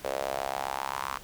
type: tone with high-pass filter sweep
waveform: sawtooth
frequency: 67.6 Hz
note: C#2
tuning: 43 cents flat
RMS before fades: -33 dBFS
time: 0.04-1.18 s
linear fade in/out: 10 ms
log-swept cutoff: 540 to 1100 Hz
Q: 3.9
effects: pink hiss -49 dBFS RMS until 1.23 s